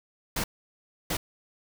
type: noise bursts at uneven times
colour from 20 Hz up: pink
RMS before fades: -29 dBFS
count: 2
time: 0.36-0.44 / 1.1-1.17 s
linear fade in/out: 5 ms
effects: none